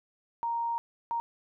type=tone bursts at uneven times; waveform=sine; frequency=932.3 Hz; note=A#5; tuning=in tune; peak=-28 dBFS; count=2; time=0.43-0.78 / 1.11-1.2 s; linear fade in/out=0 ms; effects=none